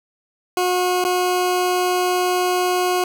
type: tone with dropouts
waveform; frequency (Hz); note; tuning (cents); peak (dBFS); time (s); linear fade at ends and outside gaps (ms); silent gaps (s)
20% pulse; 362; F#4; -38; -12; 0.57-3.04; 2; 1.041-1.049
effects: none